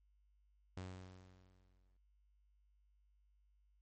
sawtooth tone with exponential decay, 92.5 Hz, F#2, in tune, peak -40 dBFS, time 0.77-1.97 s, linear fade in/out 0 ms, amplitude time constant 260 ms, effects added 50 Hz sine -70 dBFS peak until 3.81 s + MP3 32 kbps

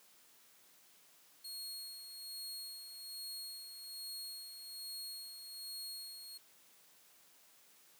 sawtooth tone with tremolo, 4300 Hz, C8, 47 cents sharp, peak -40 dBFS, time 1.44-6.38 s, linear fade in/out 10 ms, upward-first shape sine, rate 1.2 Hz, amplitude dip 50%, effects white hiss -65 dBFS RMS until 7.99 s + high-pass 150 Hz 12 dB/octave

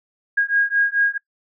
sine beating tone pair, 1632 / 1636.6 Hz, G#6 / G#6, -31 / -26 cents, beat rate 4.6 Hz, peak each -19 dBFS, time 0.37-1.18 s, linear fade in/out 10 ms, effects noise-tail reverb RT60 0.1 s tail -22 dB re dry

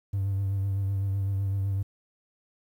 triangle tone with vibrato, 98 Hz, G2, in tune, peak -22 dBFS, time 0.13-1.83 s, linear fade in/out 10 ms, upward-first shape triangle, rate 7.9 Hz, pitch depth 38 cents each way, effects tanh soft clip ceiling -20 dBFS + 10-bit

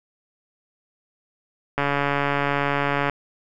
click train, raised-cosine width 0.5 ms, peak -7 dBFS, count 188, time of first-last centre 1.78-3.097 s, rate 142 Hz, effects none

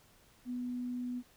sine tone, 246.9 Hz, B3, in tune, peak -35 dBFS, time 0.45-1.23 s, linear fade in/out 50 ms, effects pink hiss -64 dBFS RMS until 1.36 s

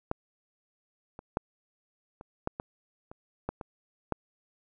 clicks, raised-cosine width 1 ms, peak -15 / -28 / -13 / -30 / -15 / -20 / -30 / -17 / -24 / -14 dBFS, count 10, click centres 0.114 / 1.191 / 1.371 / 2.211 / 2.474 / 2.599 / 3.115 / 3.49 / 3.612 / 4.123 s, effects none

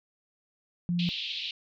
sine tone, 174.61 Hz, F3, in tune, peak -25 dBFS, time 0.89-1.09 s, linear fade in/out 0 ms
white band-pass noise, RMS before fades -35 dBFS, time 0.99-1.51 s, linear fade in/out 2 ms, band 2600 to 4100 Hz, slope 48 dB/octave
effects none

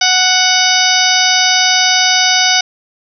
harmonic tone with a mistuned harmonic, 740 Hz, F#5, in tune, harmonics 1 / 2 / 3 / 4 / 5 / 6 / 7 / 8, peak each -17 / -17 / -17 / -17 / -17 / -17 / -17 / -17 dBFS, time 0.01-2.61 s, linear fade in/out 5 ms, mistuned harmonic 6, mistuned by +92 cents, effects none

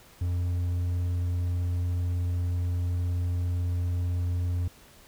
triangle tone, 88.2 Hz, F2, 18 cents sharp, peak -23 dBFS, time 0.21-4.68 s, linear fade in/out 5 ms, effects pink hiss -54 dBFS RMS until 5.07 s

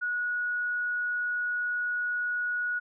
sine tone, 1459 Hz, F#6, 25 cents flat, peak -27 dBFS, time 0.01-2.8 s, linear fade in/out 20 ms, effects none

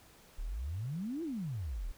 sine exponential two-way sweep, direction up then down, 32.59 to 349.2 to 32.59 Hz, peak -35 dBFS, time 0.38-1.92 s, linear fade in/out 10 ms, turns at 1.23 s, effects pink hiss -60 dBFS RMS until 1.97 s

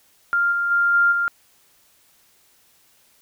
sine tone with level steps, 1396.9 Hz, F6, in tune, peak -16 / -19 / -15 / -13 / -18 dBFS, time 0.33-1.28 s, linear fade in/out 0 ms, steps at 0.51 / 0.7 / 0.93 / 1.11 s, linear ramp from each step 20 ms, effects white hiss -58 dBFS RMS until 3.21 s

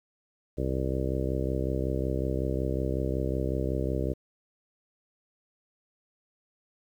harmonic tone, 65.41 Hz, C2, in tune, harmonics 1 / 2 / 3 / 4 / 5 / 6 / 7 / 8 / 9, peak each -31 / -33 / -38 / -37 / -35 / -36 / -36 / -41 / -38 dBFS, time 0.57-4.14 s, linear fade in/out 20 ms, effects 10-bit

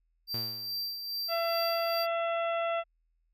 square tone with tremolo, 4699 Hz, D8, in tune, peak -32 dBFS, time 0.27-2.07 s, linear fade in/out 50 ms, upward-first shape sine, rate 2.4 Hz, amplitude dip 50%
sawtooth tone with exponential decay, 116.54 Hz, A#2, in tune, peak -32 dBFS, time 0.34-0.99 s, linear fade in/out 0 ms, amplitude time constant 140 ms
harmonic tone, 672 Hz, E5, 33 cents sharp, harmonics 1 / 2 / 3 / 4 / 5, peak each -29 / -35 / -42 / -41 / -47 dBFS, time 1.28-2.84 s, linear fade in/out 50 ms
effects added 41 Hz sine -70 dBFS peak until 3.33 s

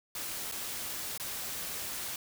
white noise with dropouts, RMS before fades -38 dBFS, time 0.15-2.16 s, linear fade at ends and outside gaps 2 ms, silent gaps 0.515-0.521 / 1.177-1.198 s, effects none

